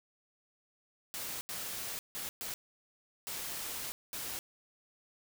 white noise bursts at uneven times, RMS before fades -40 dBFS, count 6, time 1.14-1.41 / 1.49-1.99 / 2.15-2.29 / 2.41-2.54 / 3.27-3.92 / 4.13-4.39 s, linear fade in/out 0 ms, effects none

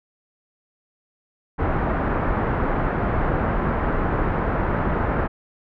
pink low-pass noise, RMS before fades -22 dBFS, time 1.58-5.28 s, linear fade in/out 20 ms, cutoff 1600 Hz, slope 24 dB/octave, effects none

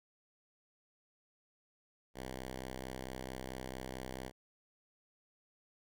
5% pulse tone, 64.5 Hz, C2, 24 cents flat, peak -31 dBFS, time 2.14-4.32 s, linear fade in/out 50 ms, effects none

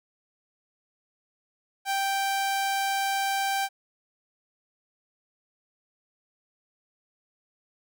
sawtooth tone, 784 Hz, G5, in tune, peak -21 dBFS, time 1.85-3.69 s, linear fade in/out 50 ms, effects none

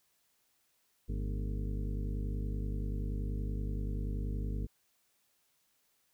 harmonic tone with a mistuned harmonic, 50.5 Hz, G#1, 48 cents flat, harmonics 1 / 2 / 3 / 4 / 5 / 6 / 8 / 9, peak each -34 / -40 / -44 / -46 / -48 / -50 / -52 / -53 dBFS, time 1.08-4.67 s, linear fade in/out 20 ms, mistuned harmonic 4, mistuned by +130 cents, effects white hiss -74 dBFS RMS until 6.13 s

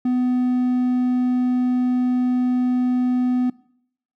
triangle tone, 250 Hz, B3, 21 cents sharp, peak -15 dBFS, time 0.05-3.5 s, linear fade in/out 5 ms, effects noise-tail reverb RT60 0.7 s tail -22 dB re dry

